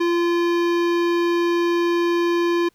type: tone with hard clipping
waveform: sine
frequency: 344.1 Hz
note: F4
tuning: 26 cents flat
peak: -19 dBFS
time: 0-2.69 s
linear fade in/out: 10 ms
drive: 18 dB
effects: pink hiss -63 dBFS RMS until 2.74 s